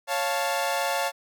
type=chord; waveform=sawtooth; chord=Db augmented; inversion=none; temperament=equal; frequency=554.4 / 698.5 / 880 Hz; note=Db5 / F5 / A5; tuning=0 / 0 / 0 cents; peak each=-25 dBFS; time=0.07-1.12 s; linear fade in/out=50 ms; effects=none